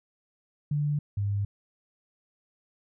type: tone pair in turn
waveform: sine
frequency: 147 / 101.04 Hz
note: D3 / G#2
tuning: +2 / -47 cents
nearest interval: tritone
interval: 649 cents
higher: first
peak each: -24 / -25 dBFS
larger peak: first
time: 0.71-0.99 / 1.17-1.45 s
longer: neither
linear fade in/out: 5 ms
effects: none